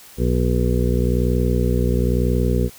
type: harmonic tone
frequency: 61 Hz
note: B1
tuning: 21 cents flat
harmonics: 1 / 2 / 3 / 4 / 6 / 7 / 8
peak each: -19 / -22 / -24 / -25 / -27 / -27 / -28 dBFS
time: 0.17-2.7 s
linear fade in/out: 50 ms
effects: white hiss -44 dBFS RMS until 2.78 s